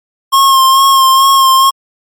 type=tone with vibrato; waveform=square; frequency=1073 Hz; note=C6; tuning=43 cents sharp; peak=-5 dBFS; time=0.32-1.71 s; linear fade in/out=20 ms; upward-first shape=sine; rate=2.3 Hz; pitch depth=28 cents each way; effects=MP3 64 kbps